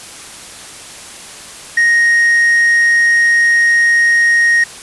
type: tone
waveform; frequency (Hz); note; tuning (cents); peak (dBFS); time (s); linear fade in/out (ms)
triangle; 1869; A#6; +4; -6; 1.77-4.64; 5
effects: white hiss -32 dBFS RMS until 4.82 s + resampled to 24000 Hz